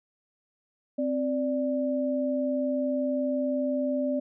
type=tone pair together; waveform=sine; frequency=261.5 / 587 Hz; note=C4 / D5; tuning=-1 / -1 cents; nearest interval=octave + major second; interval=1400 cents; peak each=-27 / -28 dBFS; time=0.98-4.2 s; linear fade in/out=10 ms; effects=none